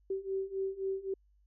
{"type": "beating tone pair", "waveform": "sine", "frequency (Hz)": [383.7, 387.5], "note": ["G4", "G4"], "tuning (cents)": [-37, -20], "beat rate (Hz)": 3.8, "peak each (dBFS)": [-37, -35], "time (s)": [0.1, 1.14], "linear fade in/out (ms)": 5, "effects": ["added 50 Hz sine -64 dBFS peak until 1.46 s"]}